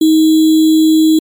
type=tone with sample-and-hold; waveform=sine; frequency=315.6 Hz; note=D#4; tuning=25 cents sharp; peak=-5 dBFS; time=0.01-1.19 s; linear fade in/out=5 ms; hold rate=3675 Hz; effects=MP3 96 kbps

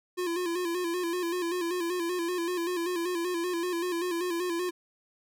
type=tone with vibrato; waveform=square; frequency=349.2 Hz; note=F4; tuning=in tune; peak=-29 dBFS; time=0.17-4.71 s; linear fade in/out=20 ms; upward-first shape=square; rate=5.2 Hz; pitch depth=59 cents each way; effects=none

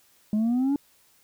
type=exponential sweep; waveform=sine; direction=up; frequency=207.7 to 289.3 Hz; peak=-18 dBFS; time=0.33-0.76 s; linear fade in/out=2 ms; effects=tanh soft clip ceiling -20 dBFS + white hiss -61 dBFS RMS until 1.23 s

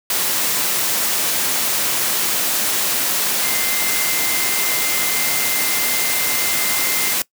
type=tone in noise; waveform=sine; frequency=2084 Hz; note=C7; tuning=7 cents flat; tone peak=-26 dBFS; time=3.43-7.13 s; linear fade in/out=2 ms; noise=white; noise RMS=-19 dBFS; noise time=0.1-7.22 s; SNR=-10 dB; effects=noise-tail reverb RT60 0.1 s tail -21 dB re dry + high-pass 150 Hz 12 dB/octave

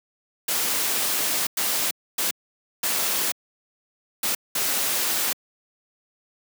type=noise bursts at uneven times; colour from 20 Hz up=white; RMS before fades=-24 dBFS; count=6; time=0.48-1.47 / 1.57-1.91 / 2.18-2.31 / 2.83-3.32 / 4.23-4.35 / 4.55-5.33 s; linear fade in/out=5 ms; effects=high-pass 200 Hz 12 dB/octave

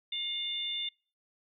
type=harmonic tone; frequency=711 Hz; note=F5; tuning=31 cents sharp; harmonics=3 / 4 / 5; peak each=-43 / -41 / -33 dBFS; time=0.12-0.89 s; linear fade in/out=5 ms; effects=noise-tail reverb RT60 0.4 s tail -26 dB re dry

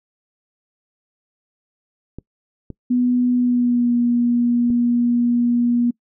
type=clicks; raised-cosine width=3 ms; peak=-19 dBFS; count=3; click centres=2.186 / 2.703 / 4.703 s
type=tone with pitch glide; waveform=sine; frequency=246.9 to 239.9 Hz; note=B3 to A#3; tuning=0 to +50 cents; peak=-14 dBFS; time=2.9-5.91 s; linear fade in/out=10 ms; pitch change=-50 cents; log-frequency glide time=3.36-3.94 s
effects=noise-tail reverb RT60 0.1 s tail -24 dB re dry

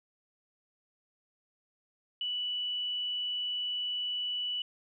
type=tone; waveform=sine; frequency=2960 Hz; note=F#7; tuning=in tune; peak=-31 dBFS; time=2.21-4.62 s; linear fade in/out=2 ms; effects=none

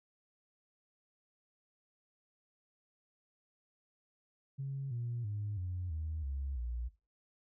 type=tone with pitch steps; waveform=sine; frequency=136.8 / 119.09 / 103.68 / 90.25 / 78.57 / 68.4 / 59.55 Hz; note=C#3 / A#2 / G#2 / F#2 / D#2 / C#2 / A#1; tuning=-23 / +37 / -2 / -43 / +17 / -23 / +38 cents; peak=-35 dBFS; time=4.58-6.89 s; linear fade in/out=20 ms; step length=330 ms; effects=noise-tail reverb RT60 0.3 s tail -17 dB re dry + tanh soft clip ceiling -31 dBFS

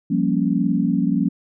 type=chord; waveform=sine; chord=G half-diminished seventh; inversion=third; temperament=equal; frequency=174.61 / 196 / 233.1 / 277.2 Hz; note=F3 / G3 / Bb3 / Db4; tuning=0 / 0 / 0 / 0 cents; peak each=-22 dBFS; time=0.1-1.29 s; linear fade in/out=10 ms; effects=none

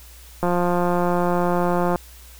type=click train; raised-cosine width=1 ms; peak=-8 dBFS; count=270; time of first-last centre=0.43-1.958 s; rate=176 Hz; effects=added 60 Hz sine -43 dBFS peak until 2.39 s + white hiss -47 dBFS RMS until 2.39 s

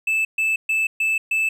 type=tone bursts; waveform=triangle; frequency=2629 Hz; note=E7; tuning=5 cents flat; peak=-16 dBFS; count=5; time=0.07-1.49 s; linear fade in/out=5 ms; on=180 ms; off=130 ms; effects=none

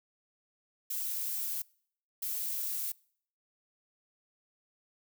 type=noise bursts at uneven times; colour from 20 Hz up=violet; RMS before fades=-35 dBFS; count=2; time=0.9-1.62 / 2.22-2.92 s; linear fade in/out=5 ms; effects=noise-tail reverb RT60 0.6 s tail -25 dB re dry

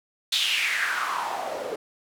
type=noise with band-pass filter sweep; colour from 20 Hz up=white; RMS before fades=-27 dBFS; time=0.32-1.76 s; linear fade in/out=5 ms; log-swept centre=3700 to 430 Hz; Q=4.7; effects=none

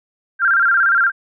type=tone with vibrato; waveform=sine; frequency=1480 Hz; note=F#6; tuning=in tune; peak=-11 dBFS; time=0.39-1.12 s; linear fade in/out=50 ms; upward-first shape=square; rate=17 Hz; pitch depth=110 cents each way; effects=none

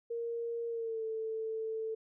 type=tone with pitch glide; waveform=sine; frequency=466.2 to 443.1 Hz; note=A#4 to A4; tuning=0 to +12 cents; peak=-34 dBFS; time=0.1-1.95 s; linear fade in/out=10 ms; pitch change=-88 cents; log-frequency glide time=0.68-1.04 s; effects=none

